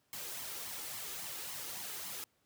white noise with flanger, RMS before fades -43 dBFS, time 0.13-2.24 s, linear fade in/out 0 ms, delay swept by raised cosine 0.94 to 2.44 ms, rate 3.6 Hz, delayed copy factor +0.55, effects pink hiss -75 dBFS RMS until 2.45 s + high-pass 100 Hz 12 dB/octave

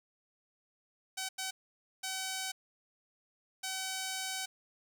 5% pulse tone bursts at uneven times, 760 Hz, F#5, 46 cents sharp, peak -24 dBFS, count 4, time 1.17-1.29 / 1.38-1.51 / 2.03-2.52 / 3.63-4.46 s, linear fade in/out 10 ms, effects none

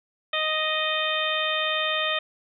harmonic tone with a mistuned harmonic, 622.3 Hz, D#5, in tune, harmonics 1 / 2 / 3 / 4 / 5 / 6, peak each -30 / -30 / -30 / -30 / -30 / -30 dBFS, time 0.33-2.19 s, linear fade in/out 5 ms, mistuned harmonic 6, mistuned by -49 cents, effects none

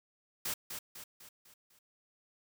white noise with echo, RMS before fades -36 dBFS, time 0.45-0.54 s, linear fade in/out 5 ms, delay 250 ms, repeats 5, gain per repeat -6 dB, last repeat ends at 1.79 s, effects none

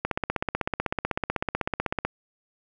click train, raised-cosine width 0.5 ms, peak -10 dBFS, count 33, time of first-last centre 0.05-2.05 s, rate 16 Hz, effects none

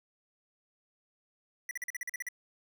square tone bursts, 1960 Hz, B6, 14 cents flat, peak -35 dBFS, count 10, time 1.69-2.287 s, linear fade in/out 2 ms, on 21 ms, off 43 ms, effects none

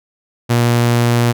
sawtooth tone, 119.2 Hz, A#2, 39 cents sharp, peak -7 dBFS, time 0.49-1.33 s, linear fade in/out 20 ms, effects none

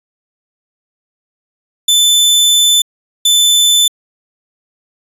sawtooth tone bursts at uneven times, 3520 Hz, A7, in tune, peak -4 dBFS, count 2, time 1.88-2.82 / 3.25-3.88 s, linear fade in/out 5 ms, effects resampled to 32000 Hz

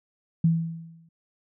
sine tone with exponential decay, 164.81 Hz, E3, in tune, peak -15 dBFS, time 0.44-1.09 s, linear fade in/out 5 ms, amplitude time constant 140 ms, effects none

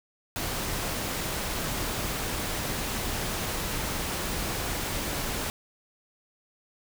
pink noise, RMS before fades -31 dBFS, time 0.36-5.5 s, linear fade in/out 0 ms, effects none

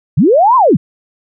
sine linear two-way sweep, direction up then down, 110 to 1068 to 110 Hz, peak -5 dBFS, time 0.17-0.77 s, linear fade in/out 10 ms, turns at 0.56 s, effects none

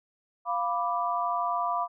sine chord, B diminished, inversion second, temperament equal, 698.5 / 987.8 / 1174.7 Hz, F5 / B5 / D6, 0 / 0 / 0 cents, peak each -30 dBFS, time 0.45-1.88 s, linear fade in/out 50 ms, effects none

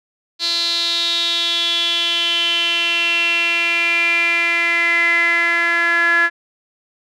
sawtooth tone with band-pass filter sweep, 340 Hz, F4, 46 cents flat, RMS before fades -17 dBFS, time 0.39-6.3 s, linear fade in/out 50 ms, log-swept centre 4200 to 1700 Hz, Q 8.3, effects none

